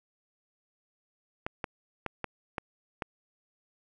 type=clicks; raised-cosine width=0.5 ms; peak=-17 dBFS; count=6; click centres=1.465 / 1.642 / 2.063 / 2.243 / 2.582 / 3.022 s; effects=none